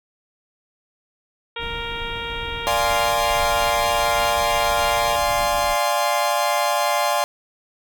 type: harmonic tone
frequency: 466.2 Hz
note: A#4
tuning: in tune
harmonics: 1 / 2 / 3 / 4 / 5 / 6 / 7 / 8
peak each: -34 / -33 / -34 / -38 / -34 / -36 / -34 / -38 dBFS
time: 1.56-5.16 s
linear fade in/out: 5 ms
type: noise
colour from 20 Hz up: brown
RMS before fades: -34 dBFS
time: 1.58-5.77 s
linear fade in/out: 50 ms
type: chord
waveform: 40% pulse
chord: D half-diminished seventh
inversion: none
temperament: equal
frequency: 587.3 / 698.5 / 830.6 / 1046.5 Hz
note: D5 / F5 / Ab5 / C6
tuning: 0 / 0 / 0 / 0 cents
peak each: -23 dBFS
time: 2.67-7.24 s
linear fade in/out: 0 ms
effects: none